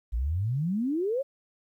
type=exponential sweep; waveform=sine; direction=up; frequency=52.8 to 571 Hz; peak=-25 dBFS; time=0.12-1.23 s; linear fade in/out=20 ms; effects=11-bit